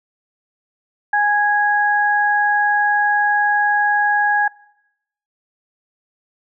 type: tone pair together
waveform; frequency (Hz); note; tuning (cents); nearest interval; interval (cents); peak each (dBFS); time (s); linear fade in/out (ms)
sine; 828 / 1656; G#5 / G#6; -5 / -5; octave; 1200; -16; 1.13-4.48; 5
effects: noise-tail reverb RT60 0.8 s tail -22 dB re dry